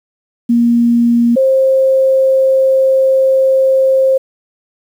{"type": "tone pair in turn", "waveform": "sine", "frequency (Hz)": [236.2, 530.3], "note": ["A#3", "C5"], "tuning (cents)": [23, 23], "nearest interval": "octave + major second", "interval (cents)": 1400, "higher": "second", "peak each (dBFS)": -7, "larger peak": "neither", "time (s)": [[0.49, 1.36], [1.36, 4.18]], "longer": "second", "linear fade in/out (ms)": 10, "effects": ["7-bit"]}